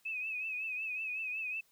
sine tone with vibrato, 2559 Hz, D#7, 48 cents sharp, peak -35 dBFS, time 0.05-1.61 s, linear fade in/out 10 ms, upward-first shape triangle, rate 5.4 Hz, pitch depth 81 cents each way, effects white hiss -70 dBFS RMS until 1.71 s

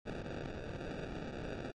white noise with sample-and-hold, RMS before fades -42 dBFS, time 0.05-1.72 s, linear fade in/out 20 ms, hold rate 1050 Hz, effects low-pass 4000 Hz 12 dB/octave + MP3 48 kbps

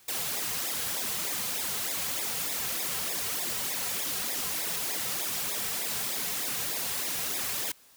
white noise with flanger, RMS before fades -32 dBFS, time 0.08-7.72 s, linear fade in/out 5 ms, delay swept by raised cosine 0.67 to 3.47 ms, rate 3.3 Hz, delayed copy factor -1, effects white hiss -58 dBFS RMS until 7.96 s

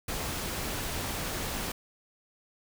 pink noise, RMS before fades -34 dBFS, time 0.08-1.72 s, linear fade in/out 5 ms, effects none

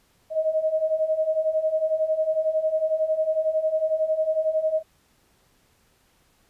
sine beating tone pair, 622.3 / 633.3 Hz, D#5 / D#5, 0 / +30 cents, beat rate 11 Hz, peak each -26 / -22 dBFS, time 0.3-4.83 s, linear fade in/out 50 ms, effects pink hiss -63 dBFS RMS until 6.49 s + resampled to 32000 Hz

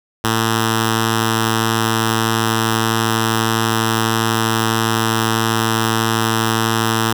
5% pulse tone with notch filter, 112.3 Hz, A2, 36 cents sharp, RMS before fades -17 dBFS, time 0.24-7.13 s, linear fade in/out 5 ms, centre 600 Hz, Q 1.2, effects none

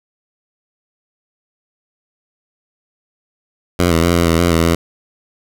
10% pulse tone with pitch steps, 88.2 / 82.3 / 86.4 / 85.3 / 82.7 / 86.8 / 82.5 / 84.1 Hz, F2 / E2 / F2 / F2 / E2 / F2 / E2 / E2, +18 / -2 / -18 / -40 / +6 / -10 / +2 / +35 cents, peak -3 dBFS, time 3.79-4.75 s, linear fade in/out 5 ms, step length 120 ms, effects none

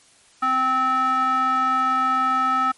square tone with band-pass filter, 260 Hz, C4, 11 cents flat, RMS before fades -20 dBFS, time 0.42-2.72 s, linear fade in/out 10 ms, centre 1200 Hz, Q 7.1, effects white hiss -54 dBFS RMS until 2.77 s + MP3 48 kbps

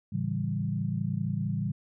sine chord, A dominant seventh, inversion none, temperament equal with one note detuned, 110 / 140.2 / 164.81 / 196 Hz, A2 / C#3 / E3 / G3, 0 / +20 / 0 / 0 cents, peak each -33 dBFS, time 0.12-1.72 s, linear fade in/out 10 ms, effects none

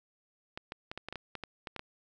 clicks, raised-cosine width 0.3 ms, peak -23 dBFS, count 12, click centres 0.575 / 0.721 / 0.915 / 0.976 / 1.086 / 1.126 / 1.157 / 1.353 / 1.437 / 1.672 / 1.763 / 1.794 s, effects none

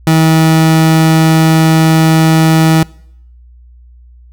30% pulse tone, 160.2 Hz, E3, 49 cents flat, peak -3 dBFS, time 0.07-2.83 s, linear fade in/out 2 ms, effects noise-tail reverb RT60 0.7 s tail -24 dB re dry + added 60 Hz sine -36 dBFS peak until 4.32 s

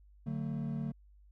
triangle chord, D major, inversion none, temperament equal with one note detuned, 146.83 / 185 / 224.5 Hz, D3 / F#3 / A3, 0 / 0 / +35 cents, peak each -35 / -39 / -36 dBFS, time 0.26-0.92 s, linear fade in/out 10 ms, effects added 50 Hz sine -57 dBFS peak until 1.31 s

